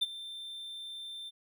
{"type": "tone with ADSR envelope", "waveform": "triangle", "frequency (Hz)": 3569, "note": "A7", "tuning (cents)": 24, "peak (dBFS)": -22, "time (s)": [0.01, 1.31], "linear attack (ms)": 15, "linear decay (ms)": 28, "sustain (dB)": -17, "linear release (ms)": 31, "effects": ["tanh soft clip ceiling -18 dBFS"]}